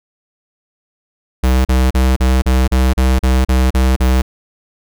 square tone bursts, 64.3 Hz, C2, 30 cents flat, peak -10 dBFS, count 11, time 1.43-4.22 s, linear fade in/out 10 ms, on 220 ms, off 37 ms, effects none

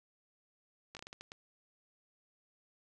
slowing click train, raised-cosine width 0.2 ms, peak -29 dBFS, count 8, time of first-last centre 0.95-1.319 s, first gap 18 ms, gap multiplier 1.35, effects none

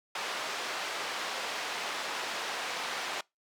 pink band-pass noise, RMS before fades -36 dBFS, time 0.15-3.21 s, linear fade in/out 5 ms, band 660 to 4900 Hz, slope 12 dB/octave, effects noise-tail reverb RT60 0.2 s tail -24 dB re dry

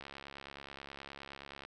click train, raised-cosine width 0.3 ms, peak -30 dBFS, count 115, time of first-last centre 0.01-1.65 s, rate 69.5 Hz, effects none

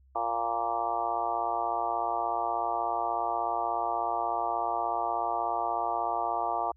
harmonic tone with a mistuned harmonic, 116.54 Hz, A#2, in tune, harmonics 3 / 4 / 5 / 6 / 7 / 8 / 9 / 10, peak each -42 / -41 / -41 / -31 / -34 / -34 / -41 / -35 dBFS, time 0.15-6.72 s, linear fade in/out 10 ms, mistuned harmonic 9, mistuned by -18 cents, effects added 66 Hz sine -57 dBFS peak until 6.76 s

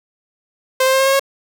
sawtooth tone with pitch steps, 521 / 526.1 / 531.3 / 536.6 / 541.9 / 547.2 Hz, C5 / C5 / C5 / C5 / C#5 / C#5, -7 / +9 / +26 / +44 / -39 / -23 cents, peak -8 dBFS, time 0.8-1.196 s, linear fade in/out 5 ms, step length 66 ms, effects none

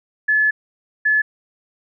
sine tone pair in turn, 1720 / 1720 Hz, A6 / A6, -40 / -40 cents, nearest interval unison, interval 0 cents, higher neither, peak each -13 dBFS, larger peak neither, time 0.28-0.51 / 1.05-1.22 s, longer first, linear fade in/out 10 ms, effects none

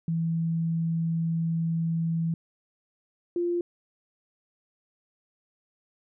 sine tone pair in turn, 164.81 / 347.9 Hz, E3 / F4, 0 / -7 cents, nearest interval octave + minor second, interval 1293 cents, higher second, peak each -24 dBFS, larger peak neither, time 0.08-2.34 / 3.36-3.61 s, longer first, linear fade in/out 2 ms, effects none

